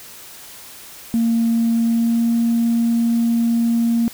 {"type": "tone with pitch glide", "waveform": "sine", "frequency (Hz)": [230, 232.4], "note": ["A#3", "A#3"], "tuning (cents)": [-23, -5], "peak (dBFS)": -13, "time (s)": [1.14, 4.08], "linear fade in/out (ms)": 0, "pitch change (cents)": 18, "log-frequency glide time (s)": [1.8, 2.28], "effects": ["tanh soft clip ceiling -10 dBFS", "white hiss -39 dBFS RMS until 4.13 s"]}